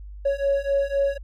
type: beating tone pair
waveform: triangle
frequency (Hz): 554.4 / 558.3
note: C#5 / C#5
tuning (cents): 0 / +12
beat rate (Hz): 3.9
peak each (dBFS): -21 / -20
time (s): 0.25-1.18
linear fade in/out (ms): 10
effects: tanh soft clip ceiling -13 dBFS + added 50 Hz sine -36 dBFS peak until 1.23 s